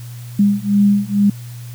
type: beating tone pair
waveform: sine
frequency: 201.6 / 203.8 Hz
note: G3 / G#3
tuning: +49 / -32 cents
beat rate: 2.2 Hz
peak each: -14 dBFS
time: 0.39-1.3 s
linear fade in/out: 5 ms
effects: added 120 Hz sine -29 dBFS peak until 1.74 s + white hiss -43 dBFS RMS until 1.74 s